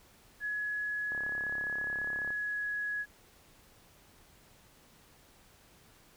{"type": "tone with pitch glide", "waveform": "sine", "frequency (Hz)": [1688, 1677.3], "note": ["G#6", "G#6"], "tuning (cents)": [28, 17], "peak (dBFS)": -32, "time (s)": [0.4, 3.06], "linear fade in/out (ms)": 50, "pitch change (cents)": -11, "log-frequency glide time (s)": [2.24, 2.62]}
{"type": "click train", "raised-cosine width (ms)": 1, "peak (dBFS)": -32, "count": 42, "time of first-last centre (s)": [1.12, 2.305], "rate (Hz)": 34.6}
{"effects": ["pink hiss -61 dBFS RMS until 6.16 s"]}